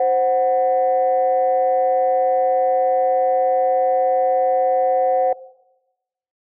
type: tone pair together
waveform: sine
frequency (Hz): 523.3 / 740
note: C5 / F#5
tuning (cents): 0 / 0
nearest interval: tritone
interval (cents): 600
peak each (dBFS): -16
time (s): 0-5.33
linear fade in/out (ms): 5
effects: noise-tail reverb RT60 1.0 s tail -19 dB re dry + tanh soft clip ceiling -8 dBFS